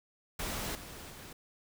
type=noise with level steps; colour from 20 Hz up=pink; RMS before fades=-37 / -47 / -49 dBFS; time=0.39-1.33 s; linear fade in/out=5 ms; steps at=0.75 / 1.1 s; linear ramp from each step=2 ms; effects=none